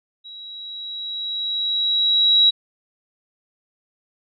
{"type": "tone with level ramp", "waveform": "sine", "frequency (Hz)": 3873, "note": "B7", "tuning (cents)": -35, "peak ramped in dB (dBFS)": [-36, -10], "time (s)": [0.24, 2.51], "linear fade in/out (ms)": 20, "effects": []}